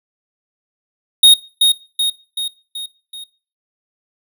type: tone with echo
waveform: square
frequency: 3727 Hz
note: A#7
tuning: 1 cent flat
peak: -4 dBFS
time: 1.23-1.34 s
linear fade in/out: 5 ms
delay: 380 ms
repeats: 5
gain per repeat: -5 dB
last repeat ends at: 3.24 s
effects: noise-tail reverb RT60 0.4 s tail -22 dB re dry